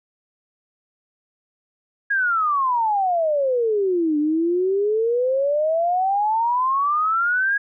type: exponential two-way sweep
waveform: sine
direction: down then up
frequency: 1661.2 to 293.7 to 1661.2 Hz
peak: -17 dBFS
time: 2.1-7.58 s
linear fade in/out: 10 ms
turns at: 4.18 s
effects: none